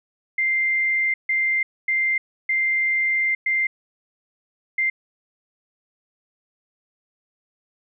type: tone bursts at uneven times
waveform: sine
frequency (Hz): 2093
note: C7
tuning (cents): 0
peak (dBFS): -18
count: 6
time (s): 0.38-1.14 / 1.29-1.63 / 1.88-2.18 / 2.49-3.35 / 3.46-3.67 / 4.78-4.9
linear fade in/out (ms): 5
effects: none